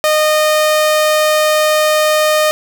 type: tone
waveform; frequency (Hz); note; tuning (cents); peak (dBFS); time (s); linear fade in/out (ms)
sawtooth; 614; D#5; -23; -6; 0.04-2.51; 0
effects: none